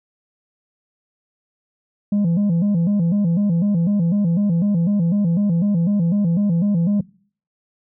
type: tone with vibrato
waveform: sine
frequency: 185.7 Hz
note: F#3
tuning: 7 cents sharp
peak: -12 dBFS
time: 2.12-7.01 s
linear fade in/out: 5 ms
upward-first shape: square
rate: 4 Hz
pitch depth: 170 cents each way
effects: noise-tail reverb RT60 0.5 s tail -24 dB re dry + tanh soft clip ceiling -14 dBFS